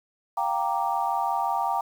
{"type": "chord", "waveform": "sine", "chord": "G minor seventh", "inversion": "third", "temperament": "equal", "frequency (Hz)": [698.5, 784, 932.3, 1174.7], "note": ["F5", "G5", "Bb5", "D6"], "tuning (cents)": [0, 0, 0, 0], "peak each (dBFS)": [-31, -27, -27, -32], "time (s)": [0.37, 1.81], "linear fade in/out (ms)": 5, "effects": ["8-bit"]}